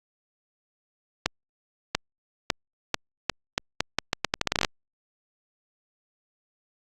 accelerating click train, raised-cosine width 0.2 ms, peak -4 dBFS, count 19, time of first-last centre 1.26-4.648 s, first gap 690 ms, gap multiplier 0.8, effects Opus 48 kbps

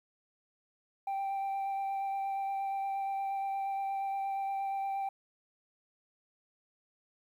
sine tone with vibrato, 784 Hz, G5, in tune, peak -29 dBFS, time 1.07-5.09 s, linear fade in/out 5 ms, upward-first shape sine, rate 8.5 Hz, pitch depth 11 cents each way, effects tanh soft clip ceiling -31 dBFS + 11-bit

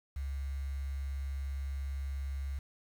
sine tone with quantisation, 68.6 Hz, C#2, 17 cents flat, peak -34 dBFS, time 0.16-2.59 s, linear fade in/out 5 ms, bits 9, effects none

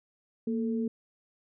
sine tone pair together, 230.8 / 440 Hz, A#3 / A4, -17 / 0 cents, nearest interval major seventh, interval 1117 cents, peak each -28 / -35 dBFS, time 0.47-0.88 s, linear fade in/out 5 ms, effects none

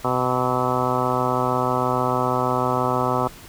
harmonic tone with a mistuned harmonic, 126.3 Hz, B2, 39 cents sharp, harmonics 1 / 2 / 3 / 4 / 5 / 6 / 7 / 8 / 9 / 10, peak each -28 / -28 / -28 / -28 / -28 / -28 / -28 / -28 / -28 / -28 dBFS, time 0.04-3.28 s, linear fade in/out 10 ms, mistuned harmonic 10, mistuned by +45 cents, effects pink hiss -43 dBFS RMS until 3.48 s

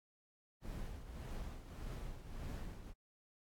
brown noise with tremolo, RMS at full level -43 dBFS, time 0.61-2.94 s, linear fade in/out 50 ms, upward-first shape triangle, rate 1.7 Hz, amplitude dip 65%, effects AAC 64 kbps

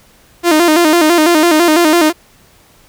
sawtooth tone with vibrato, 326.6 Hz, E4, 16 cents flat, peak -3 dBFS, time 0.43-2.13 s, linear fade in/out 50 ms, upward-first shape square, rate 6 Hz, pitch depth 100 cents each way, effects pink hiss -47 dBFS RMS until 2.88 s

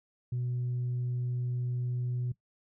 sine tone, 123.47 Hz, B2, in tune, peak -28 dBFS, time 0.32-2.32 s, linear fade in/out 5 ms, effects noise-tail reverb RT60 0.1 s tail -19 dB re dry + tanh soft clip ceiling -27 dBFS

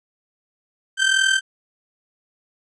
30% pulse tone with amplitude modulation, 1557 Hz, G6, 12 cents flat, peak -10 dBFS, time 0.97-1.41 s, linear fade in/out 50 ms, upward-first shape sine, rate 41.4 Hz, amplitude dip 65%, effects resampled to 22050 Hz

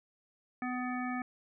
harmonic tone, 250.3 Hz, B3, 23 cents sharp, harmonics 1 / 3 / 5 / 7 / 9, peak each -35 / -40 / -42 / -43 / -45 dBFS, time 0.62-1.22 s, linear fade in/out 2 ms, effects none

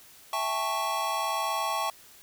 square chord, A dominant seventh, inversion second, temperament equal with one note detuned, 659.3 / 799.1 / 880 / 1108.7 Hz, E5 / G5 / A5 / C#6, 0 / +33 / 0 / 0 cents, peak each -36 / -35 / -34 / -31 dBFS, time 0.33-1.9 s, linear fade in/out 2 ms, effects white hiss -53 dBFS RMS until 2.22 s

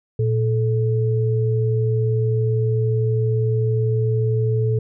sine tone pair together, 116.54 / 434.2 Hz, A#2 / A4, 0 / -23 cents, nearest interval octave + major seventh, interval 2277 cents, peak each -17 / -23 dBFS, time 0.19-4.79 s, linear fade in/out 5 ms, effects none

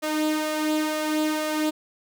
sawtooth tone with flanger, 307.8 Hz, D#4, 19 cents flat, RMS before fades -25 dBFS, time 0.02-1.71 s, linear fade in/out 20 ms, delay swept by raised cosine 1.7 to 3 ms, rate 2.1 Hz, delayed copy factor +0.5, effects none

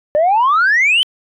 sine exponential sweep, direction up, 579 to 3136 Hz, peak -8 dBFS, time 0.15-1.03 s, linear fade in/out 0 ms, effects tanh soft clip ceiling -7 dBFS

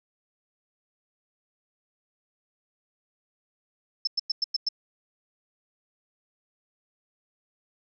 sine tone bursts, 5274 Hz, E8, in tune, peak -22 dBFS, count 6, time 4.05-4.688 s, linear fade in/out 5 ms, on 23 ms, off 100 ms, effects none

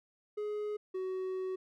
triangle tone pair in turn, 419.4 / 374.6 Hz, G#4 / F#4, +17 / +21 cents, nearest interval major second, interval 196 cents, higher first, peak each -32 / -32 dBFS, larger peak neither, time 0.37-0.77 / 0.94-1.56 s, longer second, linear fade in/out 10 ms, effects none

